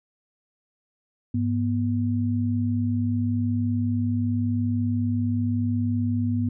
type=tone pair together; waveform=sine; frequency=102.21 / 243.1 Hz; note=G#2 / B3; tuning=-27 / -27 cents; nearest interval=octave + minor third; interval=1500 cents; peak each=-24 dBFS; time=1.34-6.49 s; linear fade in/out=5 ms; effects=none